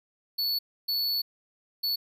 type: tone bursts at uneven times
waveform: square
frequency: 4435 Hz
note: C#8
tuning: in tune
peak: -26 dBFS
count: 3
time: 0.38-0.59 / 0.88-1.22 / 1.83-1.96 s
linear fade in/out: 10 ms
effects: none